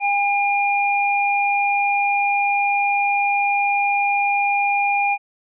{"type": "tone pair together", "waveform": "sine", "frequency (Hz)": [807.9, 2412], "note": ["G#5", "D7"], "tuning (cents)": [-48, 46], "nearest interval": "octave + perfect fifth", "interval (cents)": 1894, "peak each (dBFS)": [-18, -20], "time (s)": [0, 5.18], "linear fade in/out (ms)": 50, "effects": []}